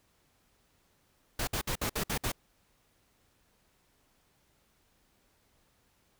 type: noise bursts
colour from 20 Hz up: pink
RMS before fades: -32 dBFS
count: 7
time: 1.39-2.319 s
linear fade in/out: 5 ms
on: 83 ms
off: 58 ms
effects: pink hiss -70 dBFS RMS until 6.19 s